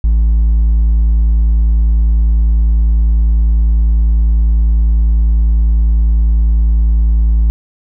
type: tone with hard clipping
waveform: triangle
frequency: 55 Hz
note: A1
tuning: in tune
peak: -6 dBFS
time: 0.04-7.5 s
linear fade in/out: 0 ms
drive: 1 dB
effects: none